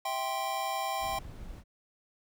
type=chord; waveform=square; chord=C major; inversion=first; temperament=just; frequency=654.1 / 784.9 / 1046.5 Hz; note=E5 / G5 / C6; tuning=-14 / +2 / 0 cents; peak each=-39 / -34 / -37 dBFS; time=0.05-1.19 s; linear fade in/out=5 ms
type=noise; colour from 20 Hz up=brown; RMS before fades=-44 dBFS; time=0.99-1.64 s; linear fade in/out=50 ms
effects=none